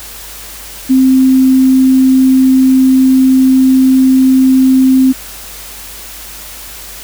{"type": "tone", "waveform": "sine", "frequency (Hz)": 261.6, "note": "C4", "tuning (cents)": 0, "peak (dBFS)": -4, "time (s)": [0.89, 5.13], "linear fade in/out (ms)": 20, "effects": ["added 50 Hz sine -36 dBFS peak until 7.03 s", "white hiss -29 dBFS RMS until 7.03 s"]}